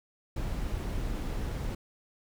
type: noise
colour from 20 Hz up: brown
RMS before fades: -33 dBFS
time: 0.36-1.75 s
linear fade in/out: 5 ms
effects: none